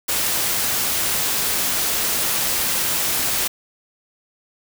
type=noise; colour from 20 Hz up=white; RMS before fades=-21 dBFS; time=0.08-3.48 s; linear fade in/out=10 ms; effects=none